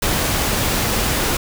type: noise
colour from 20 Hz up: pink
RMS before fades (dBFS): -19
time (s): 0.02-1.37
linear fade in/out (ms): 5
effects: none